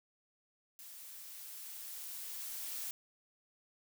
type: noise with level ramp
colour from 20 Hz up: blue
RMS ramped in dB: -52 to -41 dBFS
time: 0.79-2.91 s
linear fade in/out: 0 ms
effects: none